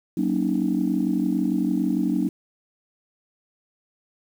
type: chord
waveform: sine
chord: D# minor seventh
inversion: first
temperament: just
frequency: 186.68 / 233.3 / 280 / 311.1 Hz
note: F#3 / A#3 / C#4 / D#4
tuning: +16 / +2 / +18 / 0 cents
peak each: -25 dBFS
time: 0.17-2.29 s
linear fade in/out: 5 ms
effects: tanh soft clip ceiling -11 dBFS + 8-bit